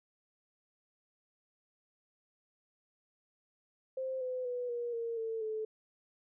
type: tone with pitch steps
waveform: sine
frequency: 523.3 / 507.5 / 492.2 / 477.4 / 463 / 449 / 435.5 Hz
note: C5 / B4 / B4 / A#4 / A#4 / A4 / A4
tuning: 0 / +47 / -6 / +41 / -12 / +35 / -18 cents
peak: -34 dBFS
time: 3.97-5.65 s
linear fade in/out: 5 ms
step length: 240 ms
effects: none